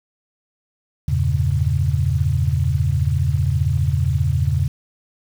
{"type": "chord", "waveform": "sine", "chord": "E diminished seventh", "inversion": "none", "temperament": "equal with one note detuned", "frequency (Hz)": [83.03, 98, 116.54, 138.59], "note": ["E2", "G2", "Bb2", "Db3"], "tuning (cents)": [13, 0, 0, 0], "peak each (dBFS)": [-20, -23, -23, -20], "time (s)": [1.08, 4.68], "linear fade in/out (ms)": 5, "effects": ["7-bit"]}